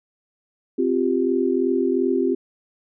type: chord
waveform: sine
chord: C suspended fourth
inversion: none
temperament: equal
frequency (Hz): 261.6 / 349.2 / 392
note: C4 / F4 / G4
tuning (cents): 0 / 0 / 0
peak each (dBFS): -22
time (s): 0.78-2.35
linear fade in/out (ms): 10
effects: none